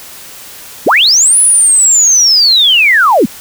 sine linear two-way sweep, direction up then down, 141 to 10220 to 163 Hz, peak -4 dBFS, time 0.86-3.26 s, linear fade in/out 10 ms, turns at 1.39 s, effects white hiss -31 dBFS RMS until 3.4 s

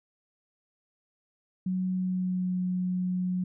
sine tone with pitch glide, 185 to 182.24 Hz, F#3 to F#3, 0 to -26 cents, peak -26 dBFS, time 1.66-3.44 s, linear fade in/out 5 ms, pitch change -26 cents, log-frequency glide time 1.91-2.57 s, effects none

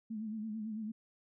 sine tone with vibrato, 217.3 Hz, A3, 21 cents flat, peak -37 dBFS, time 0.1-0.92 s, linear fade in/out 10 ms, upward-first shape sine, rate 9 Hz, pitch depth 62 cents each way, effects none

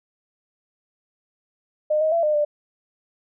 sine tone with pitch steps, 609 / 628 / 673 / 606 / 593 Hz, D#5 / D#5 / E5 / D#5 / D5, -37 / +16 / +36 / -46 / +17 cents, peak -17 dBFS, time 1.9-2.45 s, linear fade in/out 10 ms, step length 110 ms, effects none

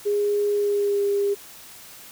sine tone with pitch glide, 411.3 to 403.1 Hz, G#4 to G4, -17 to +48 cents, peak -19 dBFS, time 0.05-1.35 s, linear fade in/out 20 ms, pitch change -35 cents, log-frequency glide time 0.54-1.03 s, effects white hiss -44 dBFS RMS until 2.11 s

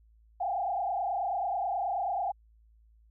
sine tone with frequency modulation, 752 Hz, F#5, 28 cents sharp, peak -28 dBFS, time 0.4-2.32 s, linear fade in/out 10 ms, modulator 29.3 Hz, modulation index 2.2, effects added 55 Hz sine -58 dBFS peak until 3.1 s

